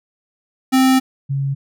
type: tone pair in turn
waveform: square / sine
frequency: 261.6 / 137.94 Hz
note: C4 / C#3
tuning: 0 / -8 cents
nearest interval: major seventh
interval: 1108 cents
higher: first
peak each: -11 / -17 dBFS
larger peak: first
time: 0.72-1 / 1.29-1.55 s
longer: first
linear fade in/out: 20 ms
effects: none